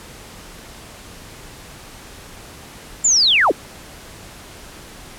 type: linear sweep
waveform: sine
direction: down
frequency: 7400 to 210.7 Hz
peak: -11 dBFS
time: 3.04-3.52 s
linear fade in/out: 10 ms
effects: pink hiss -39 dBFS RMS until 5.18 s + low-pass 12000 Hz 12 dB/octave